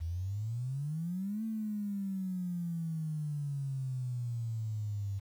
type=exponential two-way sweep; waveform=sine; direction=up then down; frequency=78.9 to 224.1 to 97.6 Hz; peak=-33 dBFS; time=0-5.2 s; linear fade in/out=20 ms; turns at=1.44 s; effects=10-bit